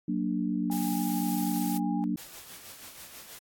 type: chord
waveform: sine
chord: Gb augmented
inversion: none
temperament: equal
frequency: 185 / 233.1 / 293.7 Hz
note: Gb3 / Bb3 / D4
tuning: 0 / 0 / 0 cents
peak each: -31 dBFS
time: 0.08-2.16 s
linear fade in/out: 5 ms
type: tone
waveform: sine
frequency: 814 Hz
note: G#5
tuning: 35 cents flat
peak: -36 dBFS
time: 0.7-2.04 s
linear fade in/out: 0 ms
type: noise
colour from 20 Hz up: blue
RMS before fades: -38 dBFS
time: 0.71-1.78 s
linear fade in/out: 5 ms
type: noise with tremolo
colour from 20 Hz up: white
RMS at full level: -45 dBFS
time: 2.17-3.39 s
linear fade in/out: 5 ms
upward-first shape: sine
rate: 6.2 Hz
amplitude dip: 45%
effects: AAC 64 kbps